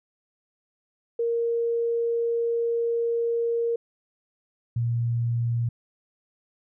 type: tone pair in turn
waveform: sine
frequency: 466.2 / 117.87 Hz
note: A#4 / A#2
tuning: 0 / +20 cents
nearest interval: 2 octaves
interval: 2380 cents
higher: first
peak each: -22 / -22 dBFS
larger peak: neither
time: 1.19-3.76 / 4.76-5.69 s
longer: first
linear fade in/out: 5 ms
effects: none